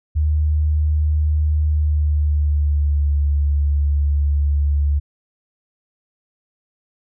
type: tone with pitch glide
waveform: sine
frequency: 76 to 72.11 Hz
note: D#2 to D2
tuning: -40 to -31 cents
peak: -14 dBFS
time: 0.15-5 s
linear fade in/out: 20 ms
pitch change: -91 cents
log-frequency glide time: 1.66-3.16 s
effects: none